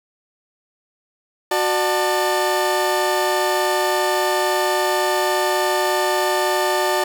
30% pulse tone cluster, 367.9 / 599 / 888 Hz, F#4 / D5 / A5, -10 / +34 / +16 cents, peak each -19 dBFS, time 1.51-7.04 s, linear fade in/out 5 ms, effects none

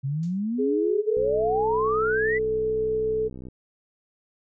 sine exponential sweep, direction up, 130.81 to 2037 Hz, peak -24 dBFS, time 0.03-2.39 s, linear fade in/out 20 ms
violet noise with exponential decay, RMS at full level -39 dBFS, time 0.23-0.44 s, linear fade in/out 1 ms, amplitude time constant 44 ms
sine tone with pitch glide, 418.3 to 437.1 Hz, G#4 to A4, +12 to -11 cents, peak -22 dBFS, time 0.58-3.29 s, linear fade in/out 20 ms, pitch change +77 cents, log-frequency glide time 0.8-1.47 s
click train, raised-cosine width 3 ms, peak -27 dBFS, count 148, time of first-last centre 1.17-3.485 s, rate 63.5 Hz
effects resampled to 16000 Hz

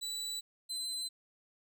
30% pulse tone pair in turn, 3956 / 4053 Hz, B7 / B7, +2 / +44 cents, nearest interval unison, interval 42 cents, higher second, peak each -34 / -33 dBFS, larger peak second, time 0.01-0.41 / 0.69-1.09 s, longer neither, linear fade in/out 20 ms, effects none

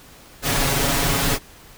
pink noise with comb filter, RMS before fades -20 dBFS, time 0.42-1.39 s, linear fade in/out 50 ms, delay 7.2 ms, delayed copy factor +0.9, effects pink hiss -46 dBFS RMS until 1.77 s

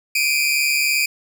sawtooth tone pair together, 2339 / 2482 Hz, D7 / D#7, -8 / -5 cents, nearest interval minor second, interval 103 cents, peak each -16 dBFS, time 0.15-1.06 s, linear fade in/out 5 ms, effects none

